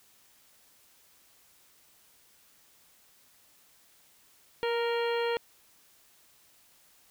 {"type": "harmonic tone with a mistuned harmonic", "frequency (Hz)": 466.2, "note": "A#4", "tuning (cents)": 0, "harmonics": [1, 2, 3, 4, 5, 6, 7, 9], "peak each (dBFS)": [-28, -35, -40, -40, -42, -42, -43, -47], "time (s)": [4.63, 5.37], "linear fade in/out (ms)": 0, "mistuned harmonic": 1, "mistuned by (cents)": 16, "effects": ["white hiss -62 dBFS RMS until 7.1 s"]}